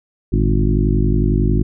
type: harmonic tone with a mistuned harmonic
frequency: 51 Hz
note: G#1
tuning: 31 cents flat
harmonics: 1 / 2 / 3 / 4 / 5 / 6 / 7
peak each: -16 / -19 / -21 / -22 / -23 / -24 / -24 dBFS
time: 0.32-1.63 s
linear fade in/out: 10 ms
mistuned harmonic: 2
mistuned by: +140 cents
effects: none